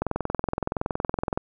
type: click train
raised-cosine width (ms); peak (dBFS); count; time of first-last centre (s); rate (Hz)
1; -11; 30; 0.02-1.375; 21.4
effects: none